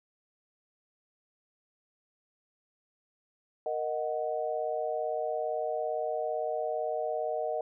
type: chord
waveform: sine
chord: D# minor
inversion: second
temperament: equal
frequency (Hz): 466.2 / 622.3 / 740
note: A#4 / D#5 / F#5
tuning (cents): 0 / 0 / 0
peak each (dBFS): -35 / -32 / -35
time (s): 3.66-7.61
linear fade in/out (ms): 2
effects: none